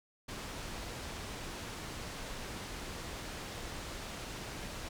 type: low-pass noise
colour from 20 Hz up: pink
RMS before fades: -43 dBFS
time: 0.28-4.89 s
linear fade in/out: 10 ms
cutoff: 7900 Hz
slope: 12 dB/octave
effects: none